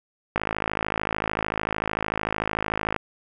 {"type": "click train", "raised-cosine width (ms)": 0.5, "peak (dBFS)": -9, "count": 140, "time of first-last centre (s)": [0.36, 2.963], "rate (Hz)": 53.4, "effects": []}